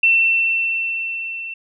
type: tone with level ramp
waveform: sine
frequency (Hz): 2692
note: E7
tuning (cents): +36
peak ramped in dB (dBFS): -10 to -27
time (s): 0.03-1.54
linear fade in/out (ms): 5
effects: none